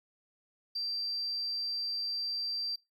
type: tone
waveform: triangle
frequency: 4699 Hz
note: D8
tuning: in tune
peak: -29 dBFS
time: 0.75-2.76 s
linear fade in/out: 10 ms
effects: noise-tail reverb RT60 0.2 s tail -23 dB re dry + tanh soft clip ceiling -30 dBFS